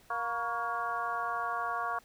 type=harmonic tone with a mistuned harmonic; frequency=235.3 Hz; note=A#3; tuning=16 cents sharp; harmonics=2 / 3 / 4 / 5 / 6 / 7; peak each=-46 / -37 / -40 / -34 / -38 / -44 dBFS; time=0.1-1.99 s; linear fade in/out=5 ms; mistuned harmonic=5; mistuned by=-79 cents; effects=pink hiss -61 dBFS RMS until 2.04 s